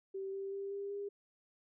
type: tone with pitch steps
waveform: sine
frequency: 387.2 / 391.2 / 395.3 / 399.5 / 403.6 Hz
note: G4 / G4 / G4 / G4 / G#4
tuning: -21 / -4 / +15 / +33 / -49 cents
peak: -38 dBFS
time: 0.14-1.09 s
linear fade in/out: 10 ms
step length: 190 ms
effects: none